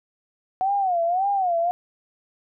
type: tone with vibrato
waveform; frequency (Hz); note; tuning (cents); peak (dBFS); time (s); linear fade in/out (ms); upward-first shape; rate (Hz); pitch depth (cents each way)
sine; 736; F#5; -9; -19; 0.61-1.71; 0; sine; 1.8; 160
effects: none